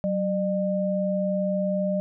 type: tone pair together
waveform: sine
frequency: 188.77 / 604 Hz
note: F#3 / D5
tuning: +35 / +48 cents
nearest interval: octave + minor sixth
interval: 2013 cents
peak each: -25 dBFS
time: 0.04-2 s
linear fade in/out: 0 ms
effects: none